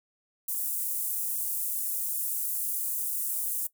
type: high-pass noise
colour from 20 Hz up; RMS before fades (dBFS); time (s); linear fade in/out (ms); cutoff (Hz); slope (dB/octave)
pink; -31; 0.48-3.67; 5; 9800; 24
effects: noise-tail reverb RT60 0.1 s tail -18 dB re dry

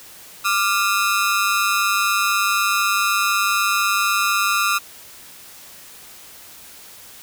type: ring-modulated tone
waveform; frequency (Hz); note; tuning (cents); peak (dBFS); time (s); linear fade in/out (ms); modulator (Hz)
sawtooth; 1286; E6; -43; -10; 0.44-4.79; 20; 102
effects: white hiss -42 dBFS RMS until 7.22 s

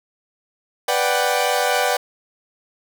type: chord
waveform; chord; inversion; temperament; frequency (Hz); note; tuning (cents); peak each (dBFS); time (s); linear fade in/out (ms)
sawtooth; G major seventh; first; equal; 493.9 / 587.3 / 740 / 784; B4 / D5 / F#5 / G5; 0 / 0 / 0 / 0; -19; 0.88-1.97; 5
effects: none

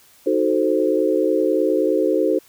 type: chord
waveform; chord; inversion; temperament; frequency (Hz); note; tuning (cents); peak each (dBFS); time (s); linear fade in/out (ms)
sine; D# diminished seventh; none; equal; 311.1 / 370 / 440 / 523.3; D#4 / F#4 / A4 / C5; 0 / 0 / 0 / 0; -21; 0.26-2.39; 10
effects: white hiss -52 dBFS RMS until 2.48 s

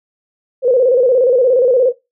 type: tone with vibrato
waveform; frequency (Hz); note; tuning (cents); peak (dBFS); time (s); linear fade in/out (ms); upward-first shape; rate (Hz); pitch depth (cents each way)
sine; 502; B4; +28; -8; 0.62-1.93; 50; square; 17; 81
effects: noise-tail reverb RT60 0.2 s tail -19 dB re dry

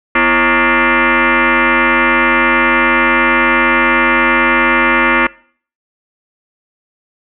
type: tone with frequency modulation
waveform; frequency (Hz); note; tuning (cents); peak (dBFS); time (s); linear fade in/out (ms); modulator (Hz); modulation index
sine; 337.4; E4; +40; -8; 0.15-5.27; 5; 292; 7.3
effects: noise-tail reverb RT60 0.5 s tail -23 dB re dry

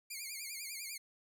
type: tone with vibrato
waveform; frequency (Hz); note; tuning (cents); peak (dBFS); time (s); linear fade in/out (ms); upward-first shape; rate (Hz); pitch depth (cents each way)
10% pulse; 2273; C#7; +43; -33; 0.1-0.98; 10; triangle; 10; 150
effects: none

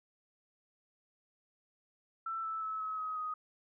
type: tone with pitch steps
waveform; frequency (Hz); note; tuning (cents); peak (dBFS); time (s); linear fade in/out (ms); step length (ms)
sine; 1333 / 1316.2 / 1299.5 / 1283.1 / 1266.9 / 1250.9; E6 / E6 / E6 / E6 / D#6 / D#6; +19 / -3 / -25 / -47 / +31 / +9; -35; 2.26-3.34; 5; 180
effects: none

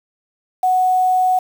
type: tone with quantisation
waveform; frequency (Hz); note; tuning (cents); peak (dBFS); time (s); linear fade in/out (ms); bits
sine; 740; F#5; 0; -12; 0.63-1.39; 5; 6
effects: none

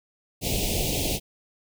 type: band-stop noise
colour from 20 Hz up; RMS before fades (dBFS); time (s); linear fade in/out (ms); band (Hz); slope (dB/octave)
pink; -26; 0.41-1.2; 50; 750 to 2400; 48
effects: none

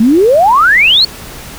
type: exponential sweep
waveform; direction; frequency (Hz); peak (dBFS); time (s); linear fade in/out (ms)
sine; up; 210.2 to 4493; -4; 0-1.05; 5
effects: pink hiss -29 dBFS RMS until 1.58 s

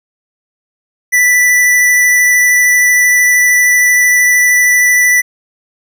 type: tone with vibrato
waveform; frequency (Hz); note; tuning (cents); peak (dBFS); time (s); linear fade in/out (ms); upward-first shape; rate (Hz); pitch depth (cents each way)
square; 1975.5; B6; 0; -7; 1.12-5.22; 20; sine; 13; 10
effects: none

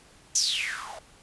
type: noise with band-pass filter sweep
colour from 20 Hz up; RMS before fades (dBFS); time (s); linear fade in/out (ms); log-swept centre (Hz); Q
blue; -29; 0.35-0.99; 5; 6500 to 610; 9
effects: pink hiss -55 dBFS RMS until 1.22 s + resampled to 24000 Hz

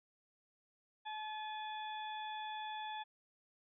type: harmonic tone with a mistuned harmonic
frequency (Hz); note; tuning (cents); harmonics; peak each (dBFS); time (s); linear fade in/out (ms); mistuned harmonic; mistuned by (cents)
860; A5; -40; 1 / 2 / 3 / 4; -42 / -51 / -55 / -50; 1.05-3.04; 20; 3; -70
effects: none

